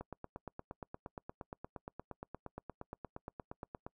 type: click train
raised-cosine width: 1 ms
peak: -29 dBFS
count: 34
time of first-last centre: 0.01-3.865 s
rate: 8.56 Hz
effects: noise-tail reverb RT60 0.1 s tail -26 dB re dry